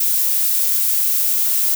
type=noise with high-pass filter sweep; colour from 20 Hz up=violet; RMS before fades=-17 dBFS; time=0-1.75 s; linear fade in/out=5 ms; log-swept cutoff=220 to 570 Hz; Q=5; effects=none